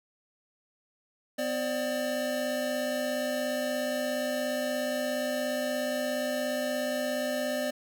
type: tone cluster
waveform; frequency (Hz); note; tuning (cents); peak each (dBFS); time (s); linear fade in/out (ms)
square; 252 / 539 / 596; B3 / C#5 / D5; +35 / -49 / +25; -35 / -38 / -31; 1.38-7.71; 10
effects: none